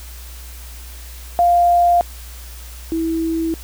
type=tone pair in turn; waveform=sine; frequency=698.5 / 326.7 Hz; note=F5 / E4; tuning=0 / -15 cents; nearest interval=octave + minor second; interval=1315 cents; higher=first; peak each=-10 / -17 dBFS; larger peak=first; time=1.39-2.01 / 2.92-3.54 s; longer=neither; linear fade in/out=0 ms; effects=added 60 Hz sine -33 dBFS peak until 3.63 s + white hiss -40 dBFS RMS until 3.63 s